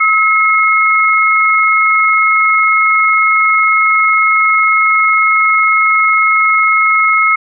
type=tone pair together; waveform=sine; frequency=1288 / 2166 Hz; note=E6 / C#7; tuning=-41 / -41 cents; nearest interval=major sixth; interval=900 cents; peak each=-10 dBFS; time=0-7.36 s; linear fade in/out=10 ms; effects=none